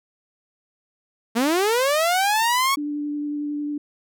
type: linear sweep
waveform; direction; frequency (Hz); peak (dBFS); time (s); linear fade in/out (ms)
sawtooth; up; 219 to 1121; -14; 1.35-2.76; 20
type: tone with vibrato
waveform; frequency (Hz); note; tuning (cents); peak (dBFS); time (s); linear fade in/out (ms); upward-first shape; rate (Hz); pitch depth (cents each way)
sine; 293.7; D4; 0; -24; 2.77-3.78; 5; sine; 11; 10
effects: none